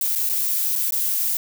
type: noise with dropouts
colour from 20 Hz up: violet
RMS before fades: -22 dBFS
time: 0.01-1.37 s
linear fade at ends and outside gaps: 2 ms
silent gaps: 0.153-0.158 / 0.292-0.296 / 0.755-0.759 / 0.908-0.922 s
effects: none